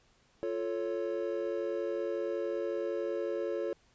triangle chord, F augmented, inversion none, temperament equal, 349.2 / 440 / 554.4 Hz, F4 / A4 / C#5, 0 / 0 / 0 cents, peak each -34 dBFS, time 0.43-3.73 s, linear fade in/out 0 ms, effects pink hiss -67 dBFS RMS until 3.94 s + resampled to 16000 Hz

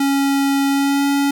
square tone with pitch glide, 276.9 to 280.6 Hz, C#4 to C#4, -2 to +21 cents, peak -15 dBFS, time 0-1.31 s, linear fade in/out 5 ms, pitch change +23 cents, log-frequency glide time 0.68-1.05 s, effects 8-bit

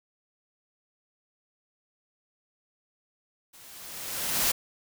white noise with level ramp, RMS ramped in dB -52 to -23 dBFS, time 3.53-4.52 s, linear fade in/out 10 ms, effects none

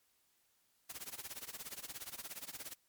white noise with tremolo, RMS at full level -44 dBFS, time 0.89-2.74 s, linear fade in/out 10 ms, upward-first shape sine, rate 17 Hz, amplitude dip 90%, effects white hiss -75 dBFS RMS until 2.88 s + MP3 96 kbps

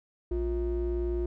triangle ring-modulated tone, 146.8 Hz, D3, in tune, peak -22 dBFS, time 0.31-1.26 s, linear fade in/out 5 ms, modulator 206 Hz, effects none

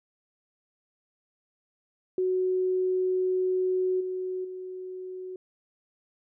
sine tone with level steps, 370.3 Hz, F#4, 1 cent sharp, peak -23 / -29 / -35 dBFS, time 2.18-5.36 s, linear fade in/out 2 ms, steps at 4 / 4.44 s, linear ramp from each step 10 ms, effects none

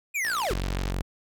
square linear sweep, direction down, 2497 to 276.1 Hz, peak -26 dBFS, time 0.14-0.54 s, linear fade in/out 20 ms
click train, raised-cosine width 0.2 ms, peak -19 dBFS, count 40, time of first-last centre 0.25-0.904 s, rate 59.6 Hz
sawtooth tone, 46.25 Hz, F#1, in tune, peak -23 dBFS, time 0.5-1.02 s, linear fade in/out 10 ms
effects none

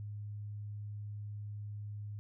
sine tone, 103.83 Hz, G#2, in tune, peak -40 dBFS, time 0-2.19 s, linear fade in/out 0 ms, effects none

